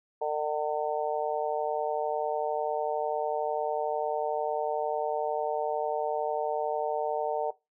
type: harmonic tone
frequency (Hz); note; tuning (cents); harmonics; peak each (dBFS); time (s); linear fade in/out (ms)
151.1; D3; +50; 3 / 4 / 5 / 6; -31 / -32 / -33 / -34; 0.21-7.51; 10
effects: noise-tail reverb RT60 0.2 s tail -17 dB re dry